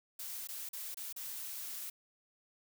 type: noise with dropouts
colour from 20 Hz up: blue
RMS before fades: -43 dBFS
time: 0.19-1.9 s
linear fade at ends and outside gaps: 5 ms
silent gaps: 0.473-0.487 / 0.69-0.731 / 0.945-0.97 / 1.127-1.162 s
effects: none